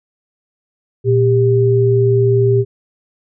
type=tone pair together; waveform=sine; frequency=118.2 / 396.6 Hz; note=A#2 / G4; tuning=+24 / +20 cents; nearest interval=octave + major sixth; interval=2096 cents; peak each=-12 dBFS; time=1.04-2.65 s; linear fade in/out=50 ms; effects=none